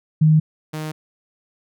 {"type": "tone pair in turn", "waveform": ["sine", "sawtooth"], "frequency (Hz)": [155.7, 155.01], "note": ["D#3", "D#3"], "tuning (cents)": [2, -6], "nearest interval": "unison", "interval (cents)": 8, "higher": "first", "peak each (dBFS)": [-10, -22], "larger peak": "first", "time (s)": [[0.21, 0.4], [0.73, 0.92]], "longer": "neither", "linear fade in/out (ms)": 10, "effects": []}